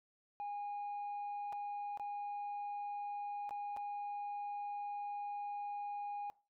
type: tone with dropouts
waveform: sine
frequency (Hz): 819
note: G#5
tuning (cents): -24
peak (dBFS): -37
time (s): 0.4-6.3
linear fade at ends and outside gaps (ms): 0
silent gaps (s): 1.525-1.529 / 1.974-1.997 / 3.493-3.508 / 3.765-3.771
effects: noise-tail reverb RT60 0.3 s tail -21 dB re dry + tanh soft clip ceiling -38 dBFS